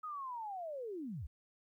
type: linear sweep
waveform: sine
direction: down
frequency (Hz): 1275 to 51.91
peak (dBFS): -40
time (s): 0.03-1.27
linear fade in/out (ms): 10
effects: 13-bit